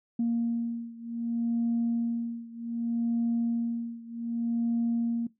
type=beating tone pair; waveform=sine; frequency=233.1 / 233.75 Hz; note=A#3 / A#3; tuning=0 / +5 cents; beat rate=0.65 Hz; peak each=-28 / -30 dBFS; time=0.19-5.27 s; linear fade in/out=5 ms; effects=noise-tail reverb RT60 0.2 s tail -20 dB re dry + tanh soft clip ceiling -20 dBFS